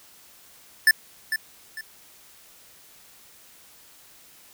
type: tone with echo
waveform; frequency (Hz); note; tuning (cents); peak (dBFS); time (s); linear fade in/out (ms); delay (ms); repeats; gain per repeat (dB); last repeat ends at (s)
square; 1760; A6; 0; -13; 0.87-0.91; 2; 450; 2; -10; 1.81
effects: white hiss -52 dBFS RMS until 4.53 s